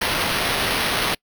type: noise with sample-and-hold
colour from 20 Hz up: violet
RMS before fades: -22 dBFS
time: 0.01-1.15 s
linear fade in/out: 10 ms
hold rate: 7350 Hz
effects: noise-tail reverb RT60 0.1 s tail -26 dB re dry